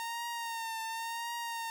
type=tone with vibrato; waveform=sawtooth; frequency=919 Hz; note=A#5; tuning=25 cents flat; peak=-32 dBFS; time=0-1.7 s; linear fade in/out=0 ms; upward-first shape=triangle; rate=0.93 Hz; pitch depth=48 cents each way; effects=none